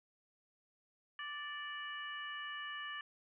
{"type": "harmonic tone with a mistuned harmonic", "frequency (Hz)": 587, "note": "D5", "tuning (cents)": -1, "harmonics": [2, 3, 4, 5], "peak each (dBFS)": [-47, -44, -55, -48], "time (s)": [1.19, 3.01], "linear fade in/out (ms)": 2, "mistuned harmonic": 4, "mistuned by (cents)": -18, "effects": []}